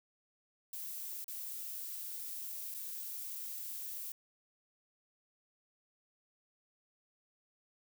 violet noise with dropouts, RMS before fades -43 dBFS, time 0.73-4.12 s, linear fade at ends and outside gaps 2 ms, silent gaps 1.243-1.28 / 2.742-2.746 s, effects none

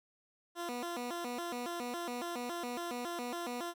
15% pulse tone with vibrato, 290 Hz, D4, 22 cents flat, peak -31 dBFS, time 0.55-3.74 s, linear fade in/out 50 ms, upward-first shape square, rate 3.6 Hz, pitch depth 300 cents each way, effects none

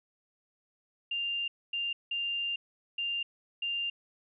sine tone bursts at uneven times, 2794 Hz, F7, in tune, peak -30 dBFS, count 5, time 1.11-1.48 / 1.73-1.93 / 2.11-2.56 / 2.98-3.23 / 3.62-3.9 s, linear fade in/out 5 ms, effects none

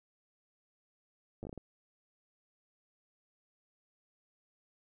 slowing click train, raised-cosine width 2 ms, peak -30 dBFS, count 7, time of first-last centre 1.43-1.577 s, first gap 9 ms, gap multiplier 1.4, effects none

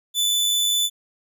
sawtooth tone with amplitude modulation, 3495 Hz, A7, 12 cents flat, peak -14 dBFS, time 0.14-0.9 s, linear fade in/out 50 ms, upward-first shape sine, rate 100 Hz, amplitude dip 30%, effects none

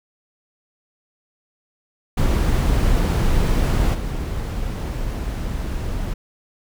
brown noise with level steps, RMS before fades -17 / -25 dBFS, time 2.17-6.14 s, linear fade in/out 10 ms, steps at 3.93 s, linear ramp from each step 20 ms, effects none

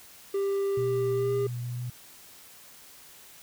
triangle tone with pitch glide, 395.3 to 402.9 Hz, G4 to G4, +15 to +48 cents, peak -23 dBFS, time 0.34-1.47 s, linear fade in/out 5 ms, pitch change +33 cents, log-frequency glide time 1.14-1.32 s
sine tone with vibrato, 121.8 Hz, B2, 24 cents flat, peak -31 dBFS, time 0.77-1.9 s, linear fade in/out 5 ms, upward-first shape triangle, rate 2.1 Hz, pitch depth 14 cents each way
effects white hiss -51 dBFS RMS until 3.42 s

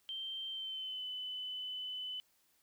sine tone with pitch glide, 3136 to 3012 Hz, G7 to F#7, 0 to +30 cents, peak -39 dBFS, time 0.09-2.2 s, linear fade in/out 0 ms, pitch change -70 cents, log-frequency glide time 0.49-1.05 s, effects white hiss -73 dBFS RMS until 2.62 s

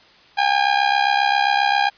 sawtooth tone with amplitude modulation, 810 Hz, G#5, 43 cents flat, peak -8 dBFS, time 0.37-1.9 s, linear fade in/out 20 ms, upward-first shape sine, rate 67.5 Hz, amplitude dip 75%, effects white hiss -50 dBFS RMS until 1.97 s + resampled to 11025 Hz

